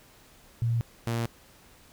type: tone pair in turn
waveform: sine / sawtooth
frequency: 116.54 / 116.54 Hz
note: A#2 / A#2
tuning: 0 / 0 cents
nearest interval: unison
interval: 0 cents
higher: neither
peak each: -23 dBFS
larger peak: neither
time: 0.62-0.81 / 1.07-1.26 s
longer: neither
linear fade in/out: 0 ms
effects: pink hiss -56 dBFS RMS until 1.92 s